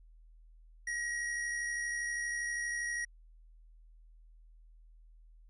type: tone with amplitude modulation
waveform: square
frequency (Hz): 1900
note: A#6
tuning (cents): +33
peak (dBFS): -33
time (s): 0.87-3.05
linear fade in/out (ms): 5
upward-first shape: sine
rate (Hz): 72.5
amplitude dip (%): 35
effects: added 40 Hz sine -55 dBFS peak until 5.49 s + resampled to 24000 Hz